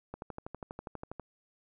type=click train; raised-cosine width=1 ms; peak=-26 dBFS; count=14; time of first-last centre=0.14-1.197 s; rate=12.3 Hz; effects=none